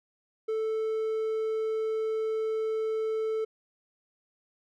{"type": "tone", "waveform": "triangle", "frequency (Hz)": 440, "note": "A4", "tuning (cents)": 0, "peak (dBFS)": -25, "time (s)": [0.48, 3.45], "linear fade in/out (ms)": 10, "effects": []}